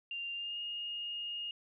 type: tone with pitch glide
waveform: sine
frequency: 2788 to 2848 Hz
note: F7 to F7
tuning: -4 to +33 cents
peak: -37 dBFS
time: 0.11-1.51 s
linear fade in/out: 2 ms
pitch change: +37 cents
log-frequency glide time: 0.34-0.58 s
effects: none